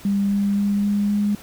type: tone with pitch steps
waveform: sine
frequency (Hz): 199.6 / 201.1 / 202.6 / 204.1 / 205.7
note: G3 / G3 / G#3 / G#3 / G#3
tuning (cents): +32 / +44 / -43 / -30 / -16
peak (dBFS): -17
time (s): 0.05-1.35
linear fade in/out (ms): 2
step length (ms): 260
effects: pink hiss -43 dBFS RMS until 1.42 s